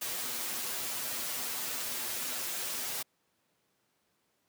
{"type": "noise with comb filter", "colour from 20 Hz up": "white", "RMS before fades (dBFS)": -36, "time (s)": [0.01, 3.03], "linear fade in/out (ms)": 10, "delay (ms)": 8.1, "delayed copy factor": 0.85, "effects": ["pink hiss -75 dBFS RMS until 4.48 s", "high-pass 150 Hz 12 dB/octave"]}